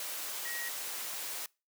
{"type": "tone in noise", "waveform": "sine", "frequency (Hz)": 1900, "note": "A#6", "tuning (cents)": 33, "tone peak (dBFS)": -39, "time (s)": [0.45, 0.69], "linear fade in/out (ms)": 2, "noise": "white", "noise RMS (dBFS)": -39, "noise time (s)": [0, 1.46], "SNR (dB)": -3, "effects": ["noise-tail reverb RT60 0.3 s tail -25 dB re dry", "high-pass 400 Hz 12 dB/octave"]}